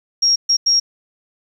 sine tone bursts at uneven times, 5588 Hz, F8, in tune, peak -11 dBFS, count 3, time 0.22-0.36 / 0.49-0.57 / 0.66-0.8 s, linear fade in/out 10 ms, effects 8-bit

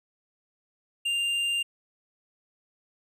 sine tone with hard clipping, 2794 Hz, F7, in tune, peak -26 dBFS, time 1.05-1.63 s, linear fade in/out 10 ms, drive 6 dB, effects none

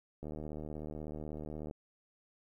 click train, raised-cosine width 2 ms, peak -30 dBFS, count 114, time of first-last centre 0.23-1.711 s, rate 76.3 Hz, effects 12-bit

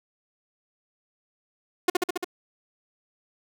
sawtooth tone with echo, 359.3 Hz, F4, 49 cents sharp, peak -13 dBFS, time 1.88-1.9 s, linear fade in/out 5 ms, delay 69 ms, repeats 5, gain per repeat -2 dB, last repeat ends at 2.245 s, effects none

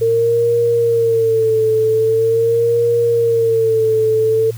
sine tone with vibrato, 454.3 Hz, A#4, 45 cents flat, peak -11 dBFS, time 0.01-4.51 s, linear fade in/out 10 ms, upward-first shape sine, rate 0.43 Hz, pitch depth 61 cents each way, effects added 115 Hz sine -26 dBFS peak until 4.57 s + white hiss -42 dBFS RMS until 4.57 s

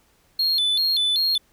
triangle tone with vibrato, 3857 Hz, B7, 42 cents flat, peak -17 dBFS, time 0.39-1.38 s, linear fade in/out 5 ms, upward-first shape square, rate 2.6 Hz, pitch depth 170 cents each way, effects pink hiss -61 dBFS RMS until 1.52 s

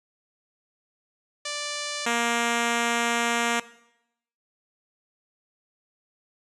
5% pulse tone pair in turn, 587.3 / 235 Hz, D5 / A#3, 0 / +14 cents, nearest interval octave + major third, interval 1586 cents, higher first, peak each -18 / -11 dBFS, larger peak second, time 1.45-2.06 / 2.06-3.6 s, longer second, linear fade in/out 5 ms, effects noise-tail reverb RT60 0.8 s tail -18 dB re dry + resampled to 24000 Hz

